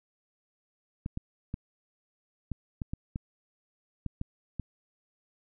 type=clicks; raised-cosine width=5 ms; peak=-21 dBFS; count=10; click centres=1.061 / 1.174 / 1.541 / 2.517 / 2.818 / 2.935 / 3.159 / 4.063 / 4.214 / 4.597 s; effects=none